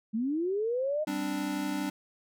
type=linear sweep; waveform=sine; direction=up; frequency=207.7 to 628 Hz; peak=-27 dBFS; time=0.13-1.05 s; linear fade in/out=20 ms
type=chord; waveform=square; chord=G suspended fourth; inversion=none; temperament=equal; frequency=196 / 261.6 / 293.7 Hz; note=G3 / C4 / D4; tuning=0 / 0 / 0 cents; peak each=-37 / -38 / -33 dBFS; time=1.07-1.9 s; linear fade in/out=5 ms
effects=none